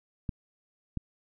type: clicks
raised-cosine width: 5 ms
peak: -19 dBFS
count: 2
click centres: 0.292 / 0.973 s
effects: none